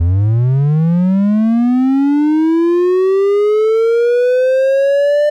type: linear sweep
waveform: triangle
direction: up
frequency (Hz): 81 to 597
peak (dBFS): -7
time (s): 0-5.3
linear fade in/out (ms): 10
effects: none